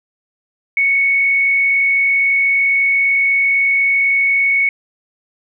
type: tone with frequency modulation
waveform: sine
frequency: 2217 Hz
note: C#7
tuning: in tune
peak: -11 dBFS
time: 0.77-4.69 s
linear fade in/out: 2 ms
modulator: 48.2 Hz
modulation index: 0.41
effects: none